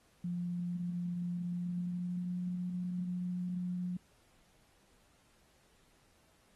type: tone with pitch glide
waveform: sine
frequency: 175.5 to 179.19 Hz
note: F3 to F3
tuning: +9 to +45 cents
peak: -34 dBFS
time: 0.24-3.97 s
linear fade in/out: 5 ms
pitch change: +36 cents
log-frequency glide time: 1.44-2.45 s
effects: pink hiss -69 dBFS RMS until 6.55 s + AAC 32 kbps